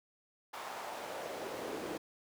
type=noise with high-pass filter sweep; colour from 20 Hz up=brown; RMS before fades=-42 dBFS; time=0.53-1.98 s; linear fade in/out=10 ms; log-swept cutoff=880 to 340 Hz; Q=1.8; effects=none